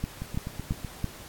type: two click trains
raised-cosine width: 5 ms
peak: -15 / -21 dBFS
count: 4 / 6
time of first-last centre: 0.04-1.043 / 0.22-0.847 s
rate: 2.99 / 7.97 Hz
effects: pink hiss -46 dBFS RMS until 1.28 s + AAC 64 kbps